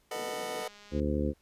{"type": "chord", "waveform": "sawtooth", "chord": "B dominant seventh", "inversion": "third", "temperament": "just", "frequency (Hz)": [444.5, 493.9, 617.4, 740.8], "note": ["A4", "B4", "D#5", "F#5"], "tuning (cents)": [18, 0, -14, 2], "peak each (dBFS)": -36, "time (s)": [0.11, 0.68], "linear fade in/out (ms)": 5}
{"type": "band-pass noise", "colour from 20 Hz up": "pink", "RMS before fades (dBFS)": -47, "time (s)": [0.11, 0.66], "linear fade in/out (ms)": 50, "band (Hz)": [200, 570], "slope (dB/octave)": 24}
{"type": "click train", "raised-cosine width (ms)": 0.2, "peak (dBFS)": -36, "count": 85, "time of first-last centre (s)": [0.59, 0.998], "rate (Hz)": 206}
{"type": "harmonic tone", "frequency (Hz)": 73.6, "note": "D2", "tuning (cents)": 4, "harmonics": [1, 2, 3, 4, 5, 6, 7], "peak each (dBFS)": [-32, -37, -33, -34, -37, -39, -36], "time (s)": [0.91, 1.34], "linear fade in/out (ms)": 50}
{"effects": ["pink hiss -69 dBFS RMS until 1.41 s", "resampled to 32000 Hz"]}